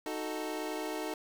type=chord; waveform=25% pulse; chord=D# diminished; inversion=none; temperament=equal; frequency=311.1 / 370 / 440 Hz; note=D#4 / F#4 / A4; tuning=0 / 0 / 0 cents; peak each=-34 / -38 / -36 dBFS; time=0.06-1.14 s; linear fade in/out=2 ms; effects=9-bit